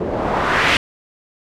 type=noise with low-pass filter sweep; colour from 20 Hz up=white; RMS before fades=-18 dBFS; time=0-0.77 s; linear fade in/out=2 ms; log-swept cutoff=410 to 2800 Hz; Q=1.4; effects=none